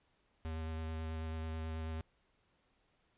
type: tone with vibrato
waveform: square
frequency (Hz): 80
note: D#2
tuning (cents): +49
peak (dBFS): -39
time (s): 0.45-2.01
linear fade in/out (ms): 0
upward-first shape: square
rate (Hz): 9.2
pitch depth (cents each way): 11
effects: pink hiss -75 dBFS RMS until 3.17 s + resampled to 8000 Hz